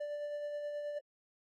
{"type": "tone with tremolo", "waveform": "triangle", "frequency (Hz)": 587.3, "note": "D5", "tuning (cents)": 0, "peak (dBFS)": -34, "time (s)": [0, 0.99], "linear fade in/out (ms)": 10, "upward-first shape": "sine", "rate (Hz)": 9.4, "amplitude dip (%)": 30, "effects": ["AAC 48 kbps"]}